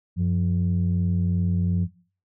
sine tone pair together, 93.1 / 175.9 Hz, F#2 / F3, +11 / +13 cents, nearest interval major seventh, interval 1102 cents, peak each -21 dBFS, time 0.16-1.88 s, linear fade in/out 50 ms, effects noise-tail reverb RT60 0.4 s tail -18 dB re dry + tanh soft clip ceiling -15 dBFS

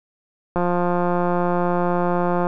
click train, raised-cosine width 1 ms, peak -8 dBFS, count 337, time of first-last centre 0.56-2.469 s, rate 176 Hz, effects none

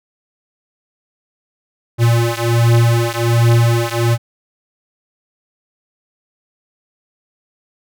square beating tone pair, 116.54 / 117.84 Hz, A#2 / A#2, 0 / +19 cents, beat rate 1.3 Hz, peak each -14 / -15 dBFS, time 1.98-4.18 s, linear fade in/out 50 ms, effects none

